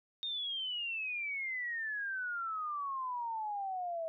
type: exponential sweep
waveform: sine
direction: down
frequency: 3700 to 642 Hz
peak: -35 dBFS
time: 0.23-4.08 s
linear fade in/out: 0 ms
effects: none